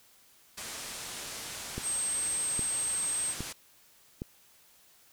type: low-pass noise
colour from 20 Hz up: white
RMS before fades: -41 dBFS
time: 0.57-3.53 s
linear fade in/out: 10 ms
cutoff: 10000 Hz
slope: 24 dB/octave
type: click train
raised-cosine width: 3 ms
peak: -22 dBFS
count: 4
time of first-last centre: 1.78-4.219 s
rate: 1.23 Hz
type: tone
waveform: sine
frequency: 8372 Hz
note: C9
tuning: in tune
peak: -29 dBFS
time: 1.82-3.35 s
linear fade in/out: 50 ms
effects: white hiss -61 dBFS RMS until 5.12 s